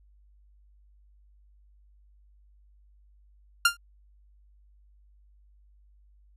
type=tone with exponential decay; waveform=sawtooth; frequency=1396.9 Hz; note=F6; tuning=in tune; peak=-11 dBFS; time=3.65-3.77 s; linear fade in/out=5 ms; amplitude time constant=25 ms; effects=added 50 Hz sine -56 dBFS peak until 6.36 s + resampled to 32000 Hz